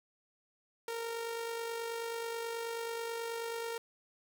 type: tone with amplitude modulation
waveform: sawtooth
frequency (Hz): 461.9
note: A#4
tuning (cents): -16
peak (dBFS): -31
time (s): 0.88-3.78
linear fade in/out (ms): 2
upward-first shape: sine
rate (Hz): 49.3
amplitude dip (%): 40
effects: none